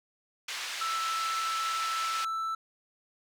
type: band-pass noise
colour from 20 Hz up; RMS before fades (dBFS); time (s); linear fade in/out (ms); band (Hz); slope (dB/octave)
pink; -37; 0.48-2.25; 5; 1700 to 5900; 12
type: tone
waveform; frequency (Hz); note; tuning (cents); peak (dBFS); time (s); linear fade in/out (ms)
triangle; 1323; E6; +6; -28; 0.81-2.55; 5
effects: none